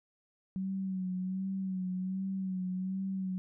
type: tone with vibrato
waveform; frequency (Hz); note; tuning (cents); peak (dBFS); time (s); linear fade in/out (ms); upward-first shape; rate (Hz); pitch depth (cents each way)
sine; 188; F#3; +28; -32; 0.56-3.38; 0; sine; 1.3; 42
effects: none